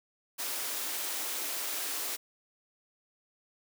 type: high-pass noise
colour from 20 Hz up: white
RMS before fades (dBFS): -35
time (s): 0.38-2.17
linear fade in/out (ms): 20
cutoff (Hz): 260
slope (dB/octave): 96
effects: none